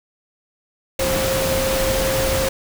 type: tone in noise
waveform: sine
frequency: 531 Hz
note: C5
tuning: 25 cents sharp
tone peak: -20 dBFS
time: 0.99-2.49 s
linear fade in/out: 5 ms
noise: pink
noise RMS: -22 dBFS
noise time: 0.99-2.49 s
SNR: -1 dB
effects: none